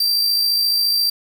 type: tone with amplitude modulation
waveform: 45% pulse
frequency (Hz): 4699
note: D8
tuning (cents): 0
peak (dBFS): -13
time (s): 0-1.1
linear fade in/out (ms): 5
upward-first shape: sine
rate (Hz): 54.4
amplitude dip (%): 35
effects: 7-bit